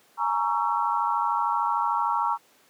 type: chord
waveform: sine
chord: A# half-diminished seventh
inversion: third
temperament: just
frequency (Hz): 839.1 / 932.3 / 1118.8 / 1342.6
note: G#5 / A#5 / C#6 / E6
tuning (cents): +18 / 0 / +16 / +31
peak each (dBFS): -30 / -25 / -28 / -30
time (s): 0.17-2.38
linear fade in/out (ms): 50
effects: pink hiss -59 dBFS RMS until 2.69 s + high-pass 300 Hz 12 dB/octave